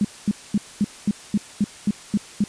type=tone bursts; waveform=sine; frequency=205.7 Hz; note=G#3; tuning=16 cents flat; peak=-15 dBFS; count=10; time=0.01-2.44 s; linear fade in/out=2 ms; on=36 ms; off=230 ms; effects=white hiss -42 dBFS RMS until 2.48 s + resampled to 22050 Hz